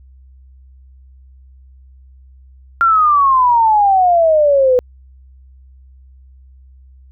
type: exponential sweep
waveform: sine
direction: down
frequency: 1390 to 493.1 Hz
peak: -8 dBFS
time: 2.81-4.79 s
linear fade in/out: 0 ms
effects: added 65 Hz sine -40 dBFS peak until 7.11 s